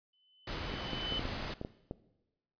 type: tone with exponential growth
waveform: sine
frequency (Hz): 3024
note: F#7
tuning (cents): +37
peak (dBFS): -32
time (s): 0.13-1.19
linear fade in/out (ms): 5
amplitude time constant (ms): 230
type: noise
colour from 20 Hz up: pink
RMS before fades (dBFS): -39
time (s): 0.47-1.54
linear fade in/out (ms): 5
type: clicks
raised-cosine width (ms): 2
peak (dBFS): -25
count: 8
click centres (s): 0.739 / 0.933 / 1.123 / 1.194 / 1.254 / 1.614 / 1.649 / 1.911
effects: noise-tail reverb RT60 1.0 s tail -17 dB re dry + resampled to 11025 Hz